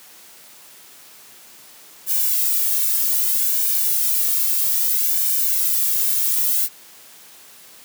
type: noise with flanger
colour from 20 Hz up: violet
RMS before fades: -19 dBFS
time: 2.06-6.69 s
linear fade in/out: 50 ms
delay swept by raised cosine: 1.5 to 2.05 ms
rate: 0.62 Hz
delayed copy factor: -0.95
effects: white hiss -45 dBFS RMS until 7.84 s + high-pass 150 Hz 12 dB/octave